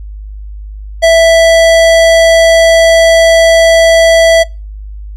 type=tone with hard clipping; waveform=sine; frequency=659.3 Hz; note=E5; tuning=in tune; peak=-4 dBFS; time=1.02-4.44 s; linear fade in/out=20 ms; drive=18 dB; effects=noise-tail reverb RT60 0.3 s tail -26 dB re dry + added 51 Hz sine -22 dBFS peak until 5.16 s